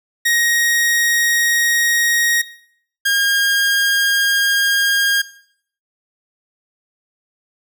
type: tone pair in turn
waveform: sawtooth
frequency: 1879 / 1618.6 Hz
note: A#6 / G#6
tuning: +13 / -45 cents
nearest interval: minor third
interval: 258 cents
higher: first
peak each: -10 dBFS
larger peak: neither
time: 0.25-2.42 / 3.05-5.22 s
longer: neither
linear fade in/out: 10 ms
effects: noise-tail reverb RT60 0.6 s tail -17 dB re dry